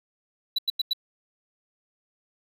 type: tone bursts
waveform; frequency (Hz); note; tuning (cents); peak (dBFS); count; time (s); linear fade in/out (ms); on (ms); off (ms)
triangle; 3951; B7; 0; -20; 4; 0.56-0.933; 5; 25; 91
effects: none